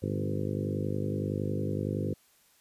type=harmonic tone with a mistuned harmonic; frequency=50.8 Hz; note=G#1; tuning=38 cents flat; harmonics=2 / 3 / 4 / 5 / 6 / 7 / 8 / 9 / 10; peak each=-34 / -36 / -37 / -38 / -39 / -39 / -40 / -41 / -41 dBFS; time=0.02-2.14 s; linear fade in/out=10 ms; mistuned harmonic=3; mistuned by=-25 cents; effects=white hiss -64 dBFS RMS until 2.6 s + resampled to 32000 Hz